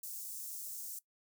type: high-pass noise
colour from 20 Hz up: white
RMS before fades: -44 dBFS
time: 0.03-0.99 s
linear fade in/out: 5 ms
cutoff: 6300 Hz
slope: 24 dB/octave
effects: noise-tail reverb RT60 0.1 s tail -19 dB re dry